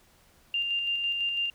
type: tone with tremolo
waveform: sine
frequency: 2794 Hz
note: F7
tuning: in tune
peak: -25 dBFS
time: 0.54-1.5 s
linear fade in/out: 2 ms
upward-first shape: square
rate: 6 Hz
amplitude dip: 30%
effects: pink hiss -61 dBFS RMS until 1.54 s